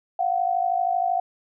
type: tone pair together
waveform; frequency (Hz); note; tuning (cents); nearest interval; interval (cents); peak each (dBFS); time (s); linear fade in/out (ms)
sine; 700 / 752.8; F5 / F#5; +4 / +30; minor second; 126; -23; 0.19-1.2; 5
effects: none